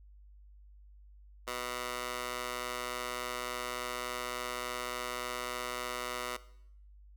15% pulse tone with high-pass filter, 123.47 Hz, B2, in tune, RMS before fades -38 dBFS, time 1.47-6.37 s, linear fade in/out 10 ms, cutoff 730 Hz, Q 0.95, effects noise-tail reverb RT60 0.7 s tail -18 dB re dry + added 50 Hz sine -53 dBFS peak until 7.16 s

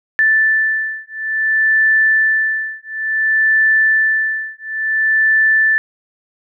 sine beating tone pair, 1760 / 1760.57 Hz, A6 / A6, 0 / +1 cents, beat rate 0.57 Hz, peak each -15 dBFS, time 0.19-5.78 s, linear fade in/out 0 ms, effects none

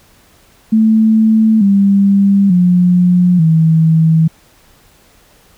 sine tone with pitch steps, 220 / 198.28 / 178.7 / 161.05 Hz, A3 / G3 / F3 / E3, 0 / +20 / +40 / -40 cents, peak -6 dBFS, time 0.72-4.28 s, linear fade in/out 10 ms, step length 890 ms, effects pink hiss -48 dBFS RMS until 5.57 s

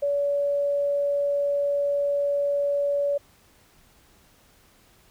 sine tone, 570 Hz, C#5, 48 cents sharp, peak -21 dBFS, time 0.02-3.18 s, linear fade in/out 10 ms, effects pink hiss -58 dBFS RMS until 5.1 s

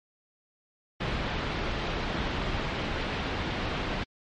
pink low-pass noise, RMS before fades -31 dBFS, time 1-4.04 s, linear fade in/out 10 ms, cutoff 3800 Hz, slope 24 dB/octave, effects MP3 48 kbps

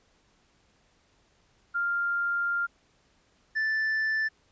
sine / triangle tone pair in turn, 1396.9 / 1760 Hz, F6 / A6, 0 / 0 cents, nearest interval major third, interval 400 cents, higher second, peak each -25 / -23 dBFS, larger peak second, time 1.74-2.67 / 3.55-4.29 s, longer first, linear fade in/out 20 ms, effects pink hiss -66 dBFS RMS until 4.51 s + resampled to 16000 Hz

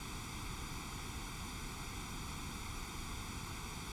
pink noise with comb filter, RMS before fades -44 dBFS, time 0-3.92 s, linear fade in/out 2 ms, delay 0.86 ms, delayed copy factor +0.85, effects low-pass 10000 Hz 12 dB/octave

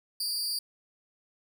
sawtooth tone with amplitude modulation, 4715 Hz, D8, 6 cents sharp, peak -23 dBFS, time 0.2-0.59 s, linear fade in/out 5 ms, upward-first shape sine, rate 242 Hz, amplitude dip 80%, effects none

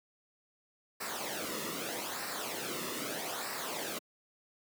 pink noise with flanger, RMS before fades -38 dBFS, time 1-3.99 s, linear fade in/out 10 ms, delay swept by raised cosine 0.3 to 1.3 ms, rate 0.8 Hz, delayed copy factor -0.65, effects high-pass 200 Hz 12 dB/octave

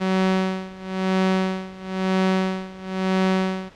sawtooth tone with tremolo, 188.4 Hz, F#3, 32 cents sharp, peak -13 dBFS, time 0-3.7 s, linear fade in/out 20 ms, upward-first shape sine, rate 1 Hz, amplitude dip 90%, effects pink hiss -49 dBFS RMS until 3.75 s + low-pass 4000 Hz 12 dB/octave

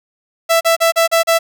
sawtooth tone bursts, 663 Hz, E5, 10 cents sharp, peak -6 dBFS, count 6, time 0.49-1.39 s, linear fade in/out 20 ms, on 120 ms, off 36 ms, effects none

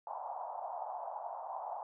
white band-pass noise, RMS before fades -42 dBFS, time 0.07-1.83 s, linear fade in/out 2 ms, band 670 to 930 Hz, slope 48 dB/octave, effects none

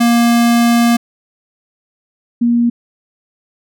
square / sine tone pair in turn, 235.5 / 237 Hz, A#3 / A#3, +18 / +29 cents, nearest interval unison, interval 11 cents, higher second, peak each -9 dBFS, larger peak neither, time 0-0.97 / 2.41-2.7 s, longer first, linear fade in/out 10 ms, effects none

